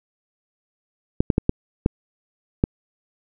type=clicks; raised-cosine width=3 ms; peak=-3 dBFS; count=6; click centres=1.205 / 1.302 / 1.381 / 1.494 / 1.861 / 2.639 s; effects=none